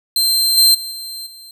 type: tone with level steps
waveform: sawtooth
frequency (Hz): 4136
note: C8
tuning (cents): -21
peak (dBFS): -10 / -5 / -22 / -24 / -33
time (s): 0.16-1.51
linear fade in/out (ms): 2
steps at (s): 0.57 / 0.74 / 0.91 / 1.26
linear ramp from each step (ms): 10
effects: none